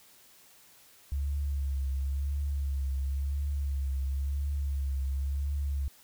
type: tone with vibrato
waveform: sine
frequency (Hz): 69.3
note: C#2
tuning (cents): 0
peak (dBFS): -28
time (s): 1.12-5.88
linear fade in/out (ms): 0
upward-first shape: triangle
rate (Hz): 0.96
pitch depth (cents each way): 57
effects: white hiss -58 dBFS RMS until 6.03 s